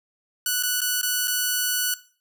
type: tone with dropouts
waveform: 5% pulse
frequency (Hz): 1480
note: F#6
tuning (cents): 0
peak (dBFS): -10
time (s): 0.46-1.94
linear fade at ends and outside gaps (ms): 2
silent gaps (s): 0.626-0.634 / 0.806-0.816 / 1.014-1.03 / 1.274-1.279
effects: noise-tail reverb RT60 0.4 s tail -17 dB re dry